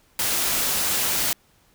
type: noise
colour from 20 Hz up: white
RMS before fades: -23 dBFS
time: 0.19-1.33 s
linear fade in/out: 2 ms
effects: pink hiss -60 dBFS RMS until 1.74 s